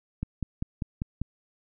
click train, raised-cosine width 5 ms, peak -17 dBFS, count 6, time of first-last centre 0.23-1.216 s, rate 5.07 Hz, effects none

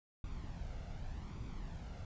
brown noise with flanger, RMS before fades -44 dBFS, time 0.24-2.05 s, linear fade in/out 2 ms, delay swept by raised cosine 0.84 to 1.45 ms, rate 0.85 Hz, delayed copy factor +0.5, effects resampled to 16000 Hz

